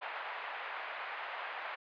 pink band-pass noise, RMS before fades -42 dBFS, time 0.01-1.76 s, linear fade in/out 20 ms, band 690 to 2600 Hz, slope 24 dB/octave, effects resampled to 11025 Hz

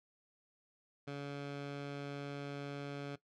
15% pulse tone with low-pass filter, 142 Hz, C#3, 42 cents sharp, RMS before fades -43 dBFS, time 1.07-3.16 s, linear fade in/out 10 ms, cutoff 4200 Hz, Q 0.83, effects noise-tail reverb RT60 0.1 s tail -17 dB re dry

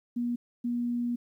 sine tone pair in turn, 240.3 / 240.3 Hz, B3 / B3, -47 / -47 cents, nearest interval unison, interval 0 cents, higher neither, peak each -27 / -27 dBFS, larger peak neither, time 0.16-0.36 / 0.64-1.16 s, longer second, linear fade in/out 10 ms, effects 11-bit

